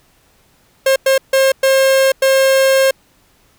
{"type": "tone bursts at uneven times", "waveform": "45% pulse", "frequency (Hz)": 535, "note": "C5", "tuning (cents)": 38, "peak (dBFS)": -9, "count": 5, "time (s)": [[0.86, 0.96], [1.06, 1.18], [1.33, 1.52], [1.63, 2.12], [2.22, 2.91]], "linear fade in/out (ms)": 5, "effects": ["pink hiss -54 dBFS RMS until 3.58 s"]}